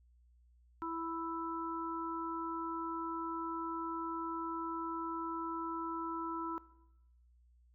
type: harmonic tone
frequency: 330 Hz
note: E4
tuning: 2 cents sharp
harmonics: 1 / 3 / 4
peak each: -41 / -41 / -42 dBFS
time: 0.82-6.58 s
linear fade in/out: 0 ms
effects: noise-tail reverb RT60 0.9 s tail -19 dB re dry + added 60 Hz sine -63 dBFS peak until 7.74 s